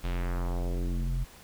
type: tone with low-pass filter sweep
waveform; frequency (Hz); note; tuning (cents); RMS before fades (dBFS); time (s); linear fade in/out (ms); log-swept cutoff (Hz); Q
square; 44; F1; +14; -30; 0.03-1.25; 20; 3700 to 110; 1.7
effects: pink hiss -52 dBFS RMS until 1.43 s